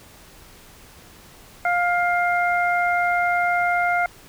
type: harmonic tone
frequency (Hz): 704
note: F5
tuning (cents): +14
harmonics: 1 / 2 / 3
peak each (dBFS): -20 / -23 / -25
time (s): 1.65-4.06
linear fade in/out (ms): 2
effects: pink hiss -47 dBFS RMS until 4.28 s